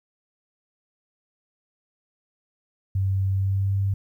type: tone with pitch glide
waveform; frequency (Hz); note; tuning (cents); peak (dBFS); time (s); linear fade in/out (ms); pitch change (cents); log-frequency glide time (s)
sine; 96.4 to 98.26; G2 to G2; -28 to +5; -20; 2.95-3.94; 5; +33; 3.34-3.74
effects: 10-bit